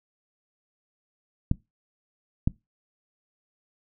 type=clicks; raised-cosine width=5 ms; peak=-9 dBFS; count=2; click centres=1.514 / 2.475 s; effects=noise-tail reverb RT60 0.2 s tail -21 dB re dry